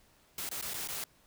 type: noise with dropouts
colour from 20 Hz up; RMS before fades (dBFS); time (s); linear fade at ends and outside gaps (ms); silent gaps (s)
white; -38; 0.38-1.04; 2; 0.491-0.513 / 0.613-0.624 / 0.736-0.741 / 0.875-0.886
effects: pink hiss -65 dBFS RMS until 1.26 s